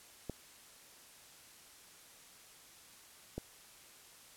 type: clicks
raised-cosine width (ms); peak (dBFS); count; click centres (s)
2; -25; 2; 0.297 / 3.38
effects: white hiss -58 dBFS RMS until 4.36 s + low-pass 12000 Hz 12 dB/octave